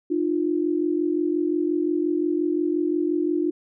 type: tone pair together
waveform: sine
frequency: 304.7 / 350.4 Hz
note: D#4 / F4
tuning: -36 / +6 cents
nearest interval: major second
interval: 242 cents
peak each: -23 dBFS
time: 0.1-3.51 s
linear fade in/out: 10 ms
effects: none